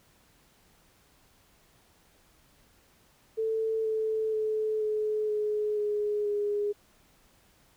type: tone with pitch steps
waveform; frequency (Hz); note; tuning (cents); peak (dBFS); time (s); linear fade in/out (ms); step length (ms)
sine; 443.5 / 438.2 / 432.9 / 427.7 / 422.5 / 417.4 / 412.4; A4 / A4 / A4 / A4 / G#4 / G#4 / G#4; +14 / -7 / -28 / -49 / +30 / +9 / -12; -26; 3.37-6.73; 20; 480
effects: pink hiss -63 dBFS RMS until 7.76 s